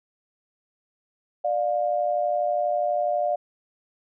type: tone pair together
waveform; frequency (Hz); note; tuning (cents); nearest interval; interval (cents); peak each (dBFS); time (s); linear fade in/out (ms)
sine; 595 / 707.2; D5 / F5; +22 / +22; minor third; 300; -24; 1.44-3.36; 10
effects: none